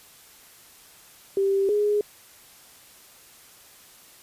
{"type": "tone pair in turn", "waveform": "sine", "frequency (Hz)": [392, 415.3], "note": ["G4", "G#4"], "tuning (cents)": [0, 0], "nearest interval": "minor second", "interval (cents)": 100, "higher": "second", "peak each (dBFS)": -19, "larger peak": "neither", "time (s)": [[1.37, 1.69], [1.69, 2.01]], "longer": "neither", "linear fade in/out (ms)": 2, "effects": ["white hiss -51 dBFS RMS until 4.22 s", "resampled to 32000 Hz"]}